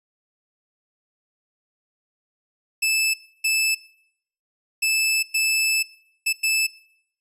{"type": "tone bursts at uneven times", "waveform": "sawtooth", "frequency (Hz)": 2625, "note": "E7", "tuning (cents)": -8, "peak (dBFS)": -15, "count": 6, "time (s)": [[2.82, 3.14], [3.44, 3.75], [4.82, 5.23], [5.34, 5.83], [6.26, 6.33], [6.43, 6.67]], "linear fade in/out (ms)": 10, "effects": ["noise-tail reverb RT60 0.7 s tail -21 dB re dry", "resampled to 32000 Hz"]}